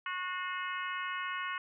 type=harmonic tone with a mistuned harmonic; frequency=365.5 Hz; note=F#4; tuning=21 cents flat; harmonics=3 / 4 / 5 / 6 / 7 / 8; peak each=-38 / -40 / -42 / -44 / -45 / -46 dBFS; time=0.06-1.58 s; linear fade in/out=2 ms; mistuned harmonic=6; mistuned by=-48 cents; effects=none